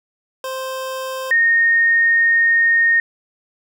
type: tone pair in turn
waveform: 25% pulse / sine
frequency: 523.3 / 1846.6 Hz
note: C5 / A#6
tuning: 0 / -17 cents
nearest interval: octave + minor seventh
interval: 2183 cents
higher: second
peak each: -20 / -11 dBFS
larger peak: second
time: 0.44-1.31 / 1.31-3 s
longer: second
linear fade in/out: 2 ms
effects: none